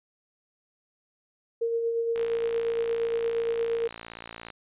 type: tone with tremolo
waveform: sine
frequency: 462.3 Hz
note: A#4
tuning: 14 cents flat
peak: -23 dBFS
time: 1.61-3.88 s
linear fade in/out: 10 ms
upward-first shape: sine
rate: 8.6 Hz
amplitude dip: 35%
type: click train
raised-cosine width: 0.3 ms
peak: -23 dBFS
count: 135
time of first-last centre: 2.16-4.503 s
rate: 57.2 Hz
effects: resampled to 8000 Hz